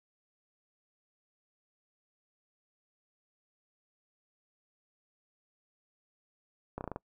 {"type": "slowing click train", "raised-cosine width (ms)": 1, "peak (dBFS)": -23, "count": 6, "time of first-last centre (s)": [6.78, 6.961], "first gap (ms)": 29, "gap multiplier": 1.11, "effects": ["noise-tail reverb RT60 0.1 s tail -24 dB re dry"]}